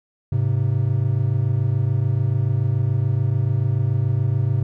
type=tone pair together; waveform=triangle; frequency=104.7 / 131.65 Hz; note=G#2 / C3; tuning=+15 / +11 cents; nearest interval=major third; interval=396 cents; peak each=-18 dBFS; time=0.32-4.63 s; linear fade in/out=5 ms; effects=none